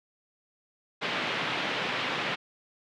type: band-pass noise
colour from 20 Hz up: white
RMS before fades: -31 dBFS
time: 1.01-2.36 s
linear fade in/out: 20 ms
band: 130 to 3200 Hz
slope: 24 dB/octave
effects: none